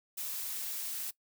blue noise, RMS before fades -38 dBFS, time 0.17-1.11 s, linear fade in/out 10 ms, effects noise-tail reverb RT60 0.1 s tail -20 dB re dry

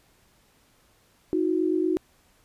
sine tone pair together, 316.6 / 365.1 Hz, D#4 / F#4, +30 / -23 cents, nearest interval major second, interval 247 cents, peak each -24 dBFS, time 1.33-1.97 s, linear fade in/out 0 ms, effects pink hiss -62 dBFS RMS until 2.44 s + resampled to 32000 Hz

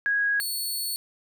sine / 15% pulse tone pair in turn, 1651 / 4415 Hz, G#6 / C#8, -11 / -8 cents, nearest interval octave + perfect fourth, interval 1703 cents, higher second, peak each -21 dBFS, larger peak neither, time 0.06-0.4 / 0.4-0.96 s, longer second, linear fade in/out 0 ms, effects none

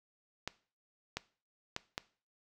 clicks, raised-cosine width 0.2 ms, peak -18 dBFS, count 4, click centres 0.476 / 1.17 / 1.764 / 1.979 s, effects noise-tail reverb RT60 0.4 s tail -19 dB re dry

